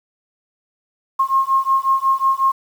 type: beating tone pair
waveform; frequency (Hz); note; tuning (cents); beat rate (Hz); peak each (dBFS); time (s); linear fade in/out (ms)
sine; 1071 / 1076.5; C6 / C6; +40 / +49; 5.5; -17; 1.19-2.52; 10
effects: 7-bit